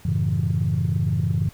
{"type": "chord", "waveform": "sine", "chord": "F# minor seventh", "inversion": "none", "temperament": "equal", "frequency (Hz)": [92.5, 110, 138.59, 164.81], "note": ["F#2", "A2", "C#3", "E3"], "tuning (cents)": [0, 0, 0, 0], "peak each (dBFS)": -24, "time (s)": [0.05, 1.49], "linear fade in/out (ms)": 5, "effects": ["tanh soft clip ceiling -12 dBFS", "pink hiss -50 dBFS RMS until 1.53 s"]}